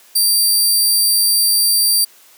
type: tone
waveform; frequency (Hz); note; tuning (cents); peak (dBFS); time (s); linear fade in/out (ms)
15% pulse; 4699; D8; 0; -5; 0.15-2.05; 10
effects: white hiss -47 dBFS RMS until 2.37 s + high-pass 300 Hz 12 dB/octave